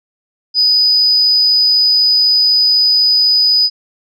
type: tone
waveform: sine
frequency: 4978 Hz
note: D#8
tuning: in tune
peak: -7 dBFS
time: 0.54-3.7 s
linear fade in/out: 50 ms
effects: tanh soft clip ceiling -3 dBFS